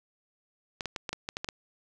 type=clicks; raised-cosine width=0.2 ms; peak=-16 dBFS; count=9; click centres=0.808 / 0.857 / 0.962 / 1.092 / 1.13 / 1.289 / 1.369 / 1.445 / 1.488 s; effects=none